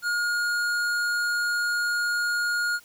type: tone with tanh clipping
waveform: sine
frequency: 1429 Hz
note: F6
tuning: 39 cents sharp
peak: -25 dBFS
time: 0.02-2.8 s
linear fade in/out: 50 ms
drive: 15 dB
effects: white hiss -54 dBFS RMS until 2.84 s